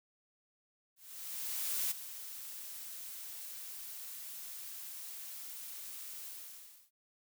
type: noise with ADSR envelope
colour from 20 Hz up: blue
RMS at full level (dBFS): -34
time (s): 0.96-6.91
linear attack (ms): 950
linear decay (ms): 13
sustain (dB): -12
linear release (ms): 650
effects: none